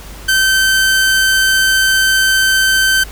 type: tone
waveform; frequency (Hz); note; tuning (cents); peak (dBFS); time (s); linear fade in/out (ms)
sawtooth; 1545; G6; -26; -6; 0.28-3.04; 10
effects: added 50 Hz sine -31 dBFS peak until 3.11 s + pink hiss -35 dBFS RMS until 3.11 s